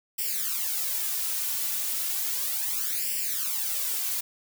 blue noise with flanger, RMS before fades -29 dBFS, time 0.18-4.21 s, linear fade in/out 10 ms, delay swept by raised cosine 0.38 to 3.48 ms, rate 0.34 Hz, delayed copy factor +0.95, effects none

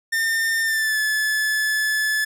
45% pulse tone with pitch glide, 1808 to 1728.3 Hz, A6 to A6, +47 to -31 cents, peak -19 dBFS, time 0.12-2.25 s, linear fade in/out 10 ms, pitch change -78 cents, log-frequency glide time 0.62-0.99 s, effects none

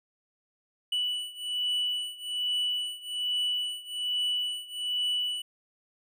triangle beating tone pair, 2960 / 2961.2 Hz, F#7 / F#7, 0 / +1 cents, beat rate 1.2 Hz, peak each -29 / -31 dBFS, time 0.92-5.42 s, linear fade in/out 5 ms, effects none

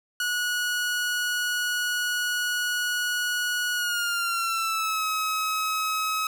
sawtooth tone with pitch glide, 1460 to 1278.4 Hz, F#6 to D#6, -24 to +47 cents, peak -21 dBFS, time 0.2-6.27 s, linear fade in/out 2 ms, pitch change -229 cents, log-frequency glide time 3.74-5.05 s, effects none

